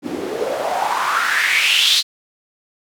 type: noise with band-pass filter sweep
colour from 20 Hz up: white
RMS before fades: -18 dBFS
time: 0.02-2.03 s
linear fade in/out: 50 ms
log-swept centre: 270 to 4200 Hz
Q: 4.8
effects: none

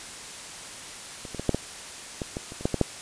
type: clicks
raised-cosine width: 2 ms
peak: -25 / -22 / -17 / -7 / -11 / -16 / -17 / -25 / -24 / -9 / -11 / -6 dBFS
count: 12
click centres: 1.252 / 1.347 / 1.396 / 1.493 / 1.546 / 2.218 / 2.369 / 2.521 / 2.61 / 2.655 / 2.743 / 2.813 s
effects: white hiss -40 dBFS RMS until 3.01 s + resampled to 22050 Hz

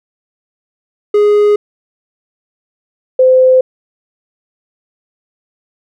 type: tone pair in turn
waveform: triangle / sine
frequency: 415.3 / 515.1 Hz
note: G#4 / C5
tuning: 0 / -27 cents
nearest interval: major third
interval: 373 cents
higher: second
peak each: -4 dBFS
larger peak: neither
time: 1.14-1.56 / 3.19-3.61 s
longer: neither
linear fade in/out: 5 ms
effects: none

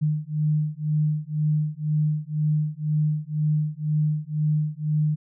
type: beating tone pair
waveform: sine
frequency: 151.2 / 153.2 Hz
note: D#3 / D#3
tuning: -49 / -27 cents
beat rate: 2 Hz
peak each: -24 dBFS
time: 0.01-5.16 s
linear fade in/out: 20 ms
effects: none

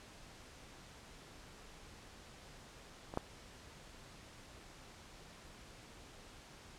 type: clicks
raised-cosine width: 1 ms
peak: -30 / -20 dBFS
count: 2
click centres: 3.139 / 3.174 s
effects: pink hiss -56 dBFS RMS until 6.78 s + low-pass 8000 Hz 12 dB/octave

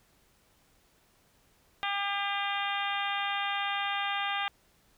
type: harmonic tone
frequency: 400.9 Hz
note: G4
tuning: 39 cents sharp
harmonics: 2 / 3 / 4 / 5 / 6 / 7 / 8 / 9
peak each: -34 / -36 / -37 / -38 / -39 / -39 / -40 / -41 dBFS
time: 1.83-4.48 s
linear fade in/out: 0 ms
effects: pink hiss -66 dBFS RMS until 4.97 s

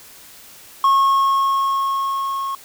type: tone with level ramp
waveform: triangle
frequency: 1090 Hz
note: C#6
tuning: 29 cents flat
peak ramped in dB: -9 to -20 dBFS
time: 0.84-2.55 s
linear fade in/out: 2 ms
effects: white hiss -43 dBFS RMS until 2.64 s

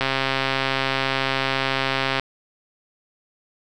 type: click train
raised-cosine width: 0.3 ms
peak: -5 dBFS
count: 294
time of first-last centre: 0.01-2.197 s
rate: 134 Hz
effects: none

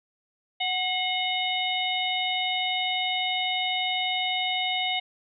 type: harmonic tone with a mistuned harmonic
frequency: 740 Hz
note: F#5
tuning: in tune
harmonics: 1 / 3 / 4 / 5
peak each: -30 / -30 / -30 / -30 dBFS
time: 0.6-5 s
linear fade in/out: 10 ms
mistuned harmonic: 3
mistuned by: -54 cents
effects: none

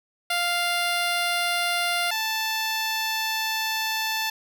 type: tone pair in turn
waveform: 10% pulse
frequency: 698.5 / 880.1 Hz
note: F5 / A5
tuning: 0 / 0 cents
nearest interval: major third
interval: 400 cents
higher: second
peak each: -14 / -16 dBFS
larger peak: first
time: 0.3-2.11 / 2.11-4.3 s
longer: second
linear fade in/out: 5 ms
effects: none

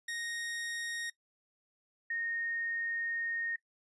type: tone pair in turn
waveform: sawtooth / sine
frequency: 1864.7 / 1850.8 Hz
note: A#6 / A#6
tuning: 0 / -13 cents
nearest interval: unison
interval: 13 cents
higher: first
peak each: -33 / -33 dBFS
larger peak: neither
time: 0.08-1.1 / 2.1-3.56 s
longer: second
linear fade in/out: 5 ms
effects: noise-tail reverb RT60 0.1 s tail -19 dB re dry + resampled to 24000 Hz

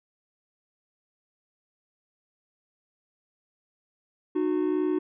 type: tone pair together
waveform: triangle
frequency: 304.6 / 366.5 Hz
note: D#4 / F#4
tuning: -37 / -16 cents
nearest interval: minor third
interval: 321 cents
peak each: -24 dBFS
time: 4.35-4.99 s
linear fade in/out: 10 ms
effects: resampled to 8000 Hz

